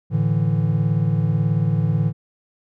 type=chord; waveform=triangle; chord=A suspended fourth; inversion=none; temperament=just; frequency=110 / 146.67 / 165 Hz; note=A2 / D3 / E3; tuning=0 / -2 / +2 cents; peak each=-19 dBFS; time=0.1-2.13 s; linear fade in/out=50 ms; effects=none